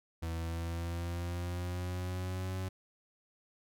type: tone with pitch glide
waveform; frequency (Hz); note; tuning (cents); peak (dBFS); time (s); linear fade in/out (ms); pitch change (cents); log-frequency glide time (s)
40% pulse; 82.41 to 93.58; E2 to F#2; 0 to +20; -34; 0.22-2.69; 10; +220; 0.34-2.56
effects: none